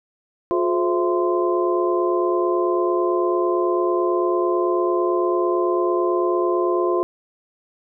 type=tone cluster; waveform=sine; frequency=356.6 / 425.6 / 521 / 667 / 1036 Hz; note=F4 / G#4 / C5 / E5 / C6; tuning=+36 / +42 / -7 / +20 / -17 cents; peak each=-19 / -27 / -27 / -27 / -25 dBFS; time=0.51-7.03 s; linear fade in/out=0 ms; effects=none